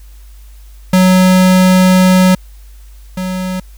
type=tone pair in turn; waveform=square; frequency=185 / 185 Hz; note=F#3 / F#3; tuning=0 / 0 cents; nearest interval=unison; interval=0 cents; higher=neither; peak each=-6 / -17 dBFS; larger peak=first; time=0.93-2.35 / 3.17-3.6 s; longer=first; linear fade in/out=5 ms; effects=added 50 Hz sine -33 dBFS peak until 3.77 s + white hiss -49 dBFS RMS until 3.77 s